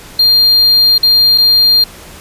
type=tone with dropouts; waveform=triangle; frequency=4200 Hz; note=C8; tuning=6 cents sharp; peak=-4 dBFS; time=0.19-1.84 s; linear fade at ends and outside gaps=5 ms; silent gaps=0.981-1.03 / 1.378-1.382 s; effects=pink hiss -34 dBFS RMS until 2.2 s + resampled to 32000 Hz